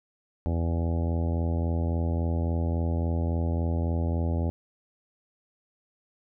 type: harmonic tone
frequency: 83.6 Hz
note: E2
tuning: 25 cents sharp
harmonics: 1 / 2 / 3 / 4 / 5 / 6 / 7 / 8 / 9 / 10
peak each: -25 / -33 / -34 / -38 / -42 / -41 / -40 / -47 / -45 / -46 dBFS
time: 0.46-4.5 s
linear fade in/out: 0 ms
effects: none